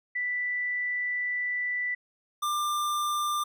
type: tone pair in turn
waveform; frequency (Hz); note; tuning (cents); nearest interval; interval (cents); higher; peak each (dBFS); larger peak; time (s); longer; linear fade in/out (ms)
sine / square; 1976 / 1192; B6 / D6; 0 / +25; major sixth; 875; first; -27; neither; 0.15-1.95 / 2.42-3.44; first; 10
effects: none